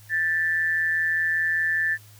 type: tone with amplitude modulation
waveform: sine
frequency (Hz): 1764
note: A6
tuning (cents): +4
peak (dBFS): -18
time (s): 0.09-1.98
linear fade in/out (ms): 50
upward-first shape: sine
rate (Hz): 165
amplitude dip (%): 55
effects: added 105 Hz sine -48 dBFS peak until 2.19 s + white hiss -53 dBFS RMS until 2.19 s